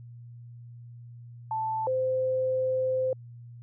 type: tone pair in turn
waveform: sine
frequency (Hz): 880 / 517.8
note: A5 / C5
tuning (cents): 0 / -18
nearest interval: major sixth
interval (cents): 918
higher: first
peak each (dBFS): -27 / -24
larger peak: second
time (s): 1.51-1.87 / 1.87-3.13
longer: second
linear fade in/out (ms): 2
effects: added 119 Hz sine -43 dBFS peak until 3.62 s